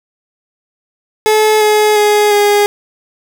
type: tone with pitch steps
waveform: 30% pulse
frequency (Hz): 430.6 / 424.2 / 417.9 / 411.6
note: A4 / G#4 / G#4 / G#4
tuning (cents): -37 / +37 / +11 / -16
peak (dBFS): -5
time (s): 1.26-2.66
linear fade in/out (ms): 0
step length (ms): 350
effects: none